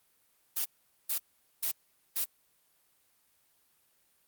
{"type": "noise bursts", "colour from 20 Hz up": "blue", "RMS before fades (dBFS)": -31, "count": 4, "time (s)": [0.56, 2.248], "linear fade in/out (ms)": 10, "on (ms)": 92, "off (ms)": 440, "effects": ["white hiss -70 dBFS RMS until 4.27 s", "Opus 32 kbps"]}